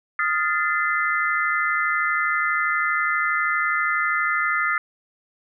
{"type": "chord", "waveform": "sine", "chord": "F dominant seventh", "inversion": "third", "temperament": "equal with one note detuned", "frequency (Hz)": [1244.5, 1396.9, 1760, 2051], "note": ["Eb6", "F6", "A6", "C7"], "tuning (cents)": [0, 0, 0, -35], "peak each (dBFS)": -25, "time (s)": [0.19, 4.78], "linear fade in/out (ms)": 2, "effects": []}